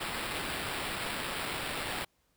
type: noise with sample-and-hold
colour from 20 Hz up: white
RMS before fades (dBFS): -36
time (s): 0-2.05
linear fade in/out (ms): 10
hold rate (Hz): 6300
effects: pink hiss -73 dBFS RMS until 2.36 s